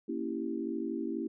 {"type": "chord", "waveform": "sine", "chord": "A# diminished seventh", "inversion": "none", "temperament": "equal", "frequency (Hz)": [233.1, 277.2, 329.6, 392], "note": ["A#3", "C#4", "E4", "G4"], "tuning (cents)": [0, 0, 0, 0], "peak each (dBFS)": [-38, -38, -36, -40], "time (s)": [0.08, 1.28], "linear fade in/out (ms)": 10, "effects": []}